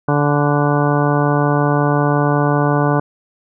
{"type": "harmonic tone with a mistuned harmonic", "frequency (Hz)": 145.5, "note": "D3", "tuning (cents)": -16, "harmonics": [1, 2, 3, 4, 5, 6, 7, 8, 10], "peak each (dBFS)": [-16, -19, -21, -22, -23, -24, -24, -25, -26], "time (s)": [0.08, 3], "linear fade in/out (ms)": 5, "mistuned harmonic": 10, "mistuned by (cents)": 24, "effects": []}